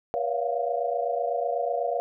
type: tone cluster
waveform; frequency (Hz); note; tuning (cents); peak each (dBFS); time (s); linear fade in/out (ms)
sine; 480.6 / 560 / 681 / 709; B4 / C#5 / F5 / F5; -47 / +18 / -44 / +26; -30; 0.14-2; 0
effects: none